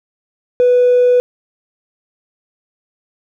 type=tone with hard clipping; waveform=sine; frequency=493.9 Hz; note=B4; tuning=in tune; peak=-8 dBFS; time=0.6-1.2 s; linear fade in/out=0 ms; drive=1 dB; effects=none